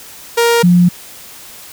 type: tone pair in turn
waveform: sawtooth / sine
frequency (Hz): 468.6 / 176.8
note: A#4 / F3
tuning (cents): +9 / +22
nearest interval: octave + perfect fourth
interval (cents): 1687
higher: first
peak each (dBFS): -5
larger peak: neither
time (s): 0.37-0.63 / 0.63-0.89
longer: neither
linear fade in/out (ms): 10
effects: white hiss -35 dBFS RMS until 1.72 s